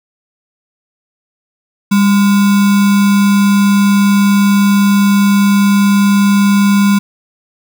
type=tone with sample-and-hold; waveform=sine; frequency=200.2 Hz; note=G3; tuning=37 cents sharp; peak=-6 dBFS; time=1.91-6.99 s; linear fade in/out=10 ms; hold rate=1225 Hz; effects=none